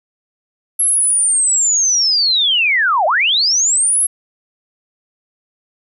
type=linear two-way sweep; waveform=sine; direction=down then up; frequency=11260 to 588 to 11260 Hz; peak=-11 dBFS; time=0.79-4.07 s; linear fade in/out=10 ms; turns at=3.06 s; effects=none